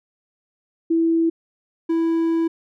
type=tone pair in turn; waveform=sine / triangle; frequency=329.6 / 329.6 Hz; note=E4 / E4; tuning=0 / 0 cents; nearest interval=unison; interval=0 cents; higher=neither; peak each=-15 dBFS; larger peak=neither; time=0.9-1.3 / 1.89-2.48 s; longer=second; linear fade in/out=10 ms; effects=none